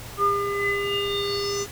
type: tone with low-pass filter sweep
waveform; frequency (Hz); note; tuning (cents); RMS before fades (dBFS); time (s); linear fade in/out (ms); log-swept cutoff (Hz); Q
square; 402.8; G4; +47; -25; 0.17-1.67; 50; 1100 to 6600; 8.4
effects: added 118 Hz sine -43 dBFS peak until 1.71 s + pink hiss -40 dBFS RMS until 1.71 s